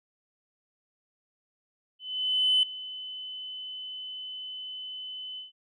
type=tone with ADSR envelope; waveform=sine; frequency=3024 Hz; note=F#7; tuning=37 cents sharp; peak=-18 dBFS; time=1.99-5.52 s; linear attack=640 ms; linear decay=3 ms; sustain=-18 dB; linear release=140 ms; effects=tanh soft clip ceiling -15 dBFS